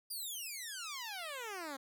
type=exponential sweep; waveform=10% pulse; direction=down; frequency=4921 to 261.7 Hz; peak=-33 dBFS; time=0.1-1.77 s; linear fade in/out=10 ms; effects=none